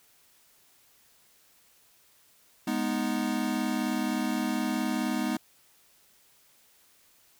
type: chord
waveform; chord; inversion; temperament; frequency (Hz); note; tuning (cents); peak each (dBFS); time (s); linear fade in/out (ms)
square; G# minor; none; equal; 207.7 / 246.9 / 311.1; G#3 / B3 / D#4; 0 / 0 / 0; -33 / -31 / -33; 2.67-5.37; 5
effects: white hiss -62 dBFS RMS until 7.39 s

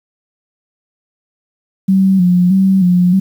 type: tone with vibrato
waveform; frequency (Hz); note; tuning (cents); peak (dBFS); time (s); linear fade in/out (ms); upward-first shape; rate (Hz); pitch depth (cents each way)
sine; 185; F#3; 0; -7; 1.88-3.2; 10; square; 1.6; 60
effects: 7-bit

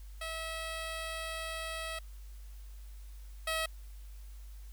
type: tone pair in turn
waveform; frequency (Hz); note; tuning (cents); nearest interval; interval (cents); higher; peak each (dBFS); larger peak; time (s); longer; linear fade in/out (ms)
10% pulse; 648 / 643.5; E5 / E5; -30 / -42; unison; 12; first; -29 / -23; second; 0.21-1.99 / 3.47-3.66; first; 5
effects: added 50 Hz sine -45 dBFS peak until 4.72 s + white hiss -63 dBFS RMS until 4.72 s

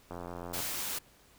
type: click train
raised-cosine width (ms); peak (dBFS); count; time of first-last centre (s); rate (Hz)
1; -27; 44; 0.11-0.603; 87.2
type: noise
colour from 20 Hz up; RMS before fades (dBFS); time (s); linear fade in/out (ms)
white; -36; 0.53-0.99; 10
effects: pink hiss -61 dBFS RMS until 1.38 s

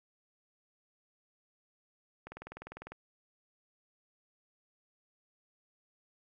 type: click train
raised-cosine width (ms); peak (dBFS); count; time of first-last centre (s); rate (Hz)
0.5; -30; 14; 2.27-2.92; 20
effects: none

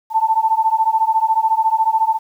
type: beating tone pair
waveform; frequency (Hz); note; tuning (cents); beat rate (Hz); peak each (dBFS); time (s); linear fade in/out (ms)
sine; 880 / 894; A5 / A5; 0 / +27; 14; -16; 0.1-2.19; 50
effects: 8-bit

